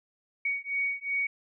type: beating tone pair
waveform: sine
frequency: 2240 / 2242.7 Hz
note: C#7 / C#7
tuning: +18 / +20 cents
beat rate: 2.7 Hz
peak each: -31 dBFS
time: 0.45-1.27 s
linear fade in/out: 5 ms
effects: none